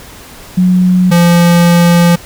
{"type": "tone pair in turn", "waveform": ["sine", "square"], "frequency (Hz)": [182.4, 172.42], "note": ["F#3", "F3"], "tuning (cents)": [-24, -22], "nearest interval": "minor second", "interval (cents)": 98, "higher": "first", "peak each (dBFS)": -5, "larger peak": "neither", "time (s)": [[0.57, 1.11], [1.11, 2.16]], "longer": "second", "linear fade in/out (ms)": 10, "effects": ["pink hiss -33 dBFS RMS until 2.25 s"]}